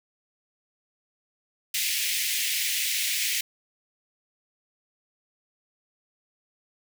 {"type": "high-pass noise", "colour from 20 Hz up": "pink", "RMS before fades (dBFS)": -27, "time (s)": [1.74, 3.41], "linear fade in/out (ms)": 5, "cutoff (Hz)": 2000, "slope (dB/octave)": 48, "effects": []}